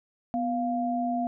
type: tone pair together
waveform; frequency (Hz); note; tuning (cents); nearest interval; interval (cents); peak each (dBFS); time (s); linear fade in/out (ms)
sine; 246.9 / 698.3; B3 / F5; 0 / 0; octave + tritone; 1800; -28; 0.34-1.27; 0
effects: none